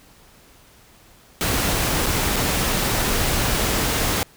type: noise with dropouts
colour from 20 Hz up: pink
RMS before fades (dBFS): -21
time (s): 1.41-4.23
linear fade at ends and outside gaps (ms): 0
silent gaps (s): 2.06-2.064 / 2.36-2.364
effects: pink hiss -51 dBFS RMS until 4.36 s